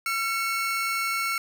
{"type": "tone pair together", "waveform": "40% pulse", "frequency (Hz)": [1358.3, 2209], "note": ["F6", "C#7"], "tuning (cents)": [-49, -7], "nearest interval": "minor sixth", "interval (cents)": 842, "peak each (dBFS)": -27, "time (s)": [0.06, 1.38], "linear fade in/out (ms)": 2, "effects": []}